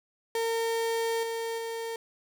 35% pulse tone with level steps, 456.8 Hz, A#4, 35 cents flat, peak -25 / -29 / -31 dBFS, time 0.35-1.96 s, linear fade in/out 2 ms, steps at 1.23 / 1.58 s, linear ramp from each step 2 ms, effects none

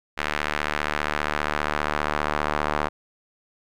sawtooth tone with band-pass filter sweep, 75 Hz, D2, 37 cents sharp, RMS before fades -26 dBFS, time 0.17-2.89 s, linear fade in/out 20 ms, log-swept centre 1900 to 1100 Hz, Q 1.2, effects none

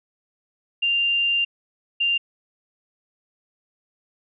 sine tone bursts at uneven times, 2790 Hz, F7, 2 cents flat, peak -18 dBFS, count 2, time 0.82-1.45 / 2-2.18 s, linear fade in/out 10 ms, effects none

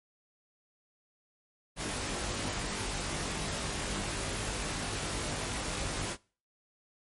pink noise with comb filter, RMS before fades -35 dBFS, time 1.76-6.17 s, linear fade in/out 50 ms, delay 20 ms, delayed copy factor +0.95, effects noise-tail reverb RT60 0.4 s tail -23 dB re dry + MP3 48 kbps

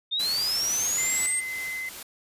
sine linear sweep, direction up, 3585 to 8600 Hz, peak -24 dBFS, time 0.11-1.41 s, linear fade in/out 20 ms
white noise, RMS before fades -33 dBFS, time 0.19-1.27 s, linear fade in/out 10 ms
white noise with tremolo, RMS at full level -38 dBFS, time 0.69-2.03 s, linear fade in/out 5 ms, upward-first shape triangle, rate 2.4 Hz, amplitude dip 45%
sine tone with pitch glide, 2068 to 2051 Hz, C7 to C7, -21 to -35 cents, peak -30 dBFS, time 0.98-1.89 s, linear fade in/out 2 ms, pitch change -14 cents, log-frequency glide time 1.08-1.33 s
effects resampled to 32000 Hz

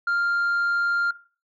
sine tone, 1396.9 Hz, F6, in tune, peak -18 dBFS, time 0.07-1.11 s, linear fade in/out 5 ms, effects noise-tail reverb RT60 0.4 s tail -19 dB re dry + tanh soft clip ceiling -19 dBFS

